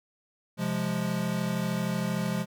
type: chord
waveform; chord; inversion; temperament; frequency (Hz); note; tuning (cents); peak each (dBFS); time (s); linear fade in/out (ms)
square; F minor; second; equal; 130.81 / 174.61 / 207.7; C3 / F3 / Ab3; 0 / 0 / 0; -35 / -31 / -32; 0.57-2.46; 50
effects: none